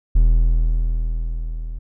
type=tone with level ramp; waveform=triangle; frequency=40.59 Hz; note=E1; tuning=26 cents flat; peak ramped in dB=-7 to -24 dBFS; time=0.15-1.79 s; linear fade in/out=10 ms; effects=none